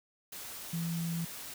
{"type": "tone in noise", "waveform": "sine", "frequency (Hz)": 167.4, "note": "E3", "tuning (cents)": 27, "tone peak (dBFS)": -32, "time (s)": [0.73, 1.25], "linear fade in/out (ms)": 5, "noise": "white", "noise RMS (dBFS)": -44, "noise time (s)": [0.32, 1.54], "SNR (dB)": 9, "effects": []}